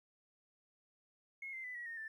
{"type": "tone with pitch steps", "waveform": "triangle", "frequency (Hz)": [2166, 2080, 1997.7, 1918.6, 1842.5, 1769.5], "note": ["C#7", "C7", "B6", "A#6", "A#6", "A6"], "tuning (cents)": [-41, -11, 19, 49, -21, 9], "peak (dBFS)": -39, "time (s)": [1.42, 2.08], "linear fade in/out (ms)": 5, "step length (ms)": 110, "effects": ["tanh soft clip ceiling -41 dBFS"]}